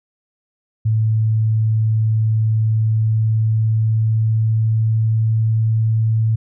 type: tone with pitch glide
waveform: sine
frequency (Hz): 110 to 111.28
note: A2 to A2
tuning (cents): 0 to +20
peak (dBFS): -13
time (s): 0.85-6.36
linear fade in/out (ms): 10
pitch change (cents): +20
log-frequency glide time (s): 2.6-5.75
effects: none